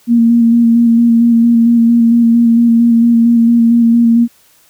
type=tone with vibrato; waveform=sine; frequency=233.1 Hz; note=A#3; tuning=in tune; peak=-5 dBFS; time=0.07-4.28 s; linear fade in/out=50 ms; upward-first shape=square; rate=4.4 Hz; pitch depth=18 cents each way; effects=white hiss -49 dBFS RMS until 4.69 s